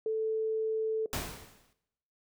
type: tone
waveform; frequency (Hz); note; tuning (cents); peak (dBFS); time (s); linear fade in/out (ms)
sine; 440; A4; 0; -28; 0.06-1.06; 2
type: noise with exponential decay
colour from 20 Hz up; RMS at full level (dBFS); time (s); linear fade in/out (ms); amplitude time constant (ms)
pink; -32; 1.13-1.73; 0; 130
effects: noise-tail reverb RT60 0.9 s tail -18 dB re dry